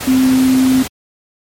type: tone in noise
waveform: sine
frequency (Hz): 260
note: C4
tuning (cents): -11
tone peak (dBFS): -8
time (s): 0.07-0.83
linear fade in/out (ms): 10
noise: pink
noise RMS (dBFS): -23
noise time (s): 0-0.88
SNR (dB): +12
effects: high-pass 80 Hz 12 dB/octave + MP3 64 kbps